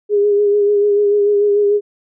sine tone with vibrato, 410 Hz, G#4, 22 cents flat, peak -10 dBFS, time 0.09-1.81 s, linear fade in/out 50 ms, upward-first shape sine, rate 6.8 Hz, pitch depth 27 cents each way, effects none

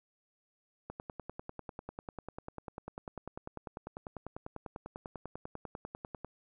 click train, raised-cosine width 1 ms, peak -27 dBFS, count 55, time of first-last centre 0.9-6.247 s, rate 10.1 Hz, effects none

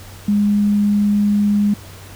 sine tone, 205.7 Hz, G#3, 16 cents flat, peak -12 dBFS, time 0.28-1.74 s, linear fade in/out 5 ms, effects added 95 Hz sine -38 dBFS peak until 2.15 s + pink hiss -40 dBFS RMS until 2.15 s

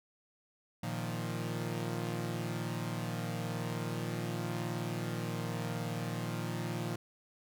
sawtooth chord, Bb suspended fourth, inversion none, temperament equal, 116.54 / 155.56 / 174.61 Hz, Bb2 / Eb3 / F3, 0 / 0 / 0 cents, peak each -34 / -36 / -36 dBFS, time 0.83-6.96 s, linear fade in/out 5 ms, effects none

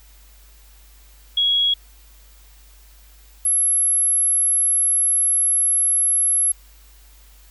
sine tone pair in turn, 3322 / 11142 Hz, G#7 / F9, 0 / -5 cents, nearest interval octave + major sixth, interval 2095 cents, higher second, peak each -15 dBFS, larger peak neither, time 1.37-1.74 / 3.45-6.52 s, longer second, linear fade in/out 5 ms, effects added 50 Hz sine -46 dBFS peak until 7.5 s + white hiss -53 dBFS RMS until 7.5 s

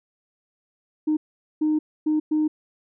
sine tone bursts at uneven times, 307.3 Hz, D#4, 21 cents flat, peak -17 dBFS, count 4, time 1.07-1.17 / 1.61-1.79 / 2.06-2.2 / 2.31-2.48 s, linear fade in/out 10 ms, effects tanh soft clip ceiling -15 dBFS

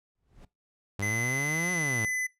brown noise with exponential growth, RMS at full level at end -45 dBFS, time 0.15-0.45 s, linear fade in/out 5 ms, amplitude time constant 64 ms
sawtooth exponential two-way sweep, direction up then down, 98 to 183.8 to 104 Hz, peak -27 dBFS, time 0.99-2.05 s, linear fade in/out 0 ms, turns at 1.72 s
square tone with pitch glide, 2034 to 2012 Hz, C7 to B6, -50 to +32 cents, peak -29 dBFS, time 1.02-2.27 s, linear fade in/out 10 ms, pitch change -18 cents, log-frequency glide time 1.49-1.89 s
effects noise-tail reverb RT60 0.2 s tail -19 dB re dry + low-pass 12000 Hz 12 dB/octave

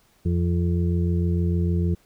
harmonic tone, 86.6 Hz, F2, 14 cents flat, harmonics 1 / 2 / 4 / 5, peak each -21 / -24 / -31 / -36 dBFS, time 0.25-1.95 s, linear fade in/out 10 ms, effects pink hiss -61 dBFS RMS until 2.05 s

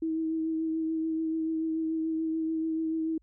sine tone with vibrato, 320.9 Hz, E4, 46 cents flat, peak -27 dBFS, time 0.02-3.18 s, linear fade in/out 5 ms, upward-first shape triangle, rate 6.9 Hz, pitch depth 21 cents each way, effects added 53 Hz sine -62 dBFS peak until 3.22 s

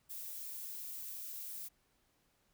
violet noise, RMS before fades -45 dBFS, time 0.09-1.69 s, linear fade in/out 20 ms, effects pink hiss -75 dBFS RMS until 2.53 s

